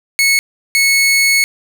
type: tone pair in turn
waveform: sawtooth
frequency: 2200 / 2200 Hz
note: C#7 / C#7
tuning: -14 / -14 cents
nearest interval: unison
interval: 0 cents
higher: neither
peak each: -6 dBFS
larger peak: neither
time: 0.19-0.39 / 0.75-1.44 s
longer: second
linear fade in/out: 0 ms
effects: none